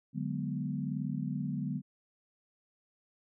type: chord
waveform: sine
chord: G# half-diminished seventh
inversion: second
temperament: equal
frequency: 146.83 / 185 / 207.7 / 246.9 Hz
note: D3 / F#3 / G#3 / B3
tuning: 0 / 0 / 0 / 0 cents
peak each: -36 / -38 / -39 / -38 dBFS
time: 0.13-1.82 s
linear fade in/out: 50 ms
effects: none